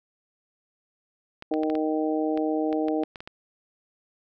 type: clicks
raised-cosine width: 0.3 ms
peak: -22 dBFS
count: 12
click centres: 1.424 / 1.539 / 1.634 / 1.7 / 1.753 / 2.375 / 2.728 / 2.884 / 3.035 / 3.158 / 3.205 / 3.275 s
type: harmonic tone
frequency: 155.56 Hz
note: D#3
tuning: in tune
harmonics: 2 / 3 / 4 / 5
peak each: -25 / -29 / -31 / -33 dBFS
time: 1.51-3.04 s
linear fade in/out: 5 ms
effects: none